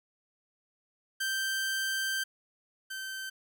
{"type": "tone pair in turn", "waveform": "sawtooth", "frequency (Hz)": [1564, 1548.7], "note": ["G6", "G6"], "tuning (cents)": [-4, -21], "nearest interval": "unison", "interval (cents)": 17, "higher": "first", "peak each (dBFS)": [-26, -33], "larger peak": "first", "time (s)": [[1.2, 2.24], [2.9, 3.3]], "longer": "first", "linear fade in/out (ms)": 10, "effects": []}